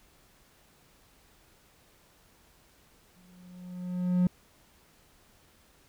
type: tone with exponential growth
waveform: triangle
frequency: 180 Hz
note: F#3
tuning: 47 cents flat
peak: -17 dBFS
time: 3.16-4.27 s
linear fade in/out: 2 ms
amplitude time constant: 240 ms
effects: tanh soft clip ceiling -13 dBFS + pink hiss -62 dBFS RMS until 5.88 s